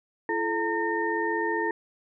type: tone cluster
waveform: sine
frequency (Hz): 337.7 / 433.1 / 912 / 1826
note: E4 / A4 / A#5 / A#6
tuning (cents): +42 / -27 / -38 / -36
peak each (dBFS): -30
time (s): 0.29-1.71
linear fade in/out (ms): 2
effects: none